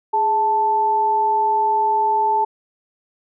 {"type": "tone pair together", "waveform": "sine", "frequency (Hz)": [415.7, 880], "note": ["G#4", "A5"], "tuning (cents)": [2, 0], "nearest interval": "octave + minor second", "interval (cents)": 1298, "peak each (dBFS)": [-25, -15], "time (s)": [0.13, 2.45], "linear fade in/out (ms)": 10, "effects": []}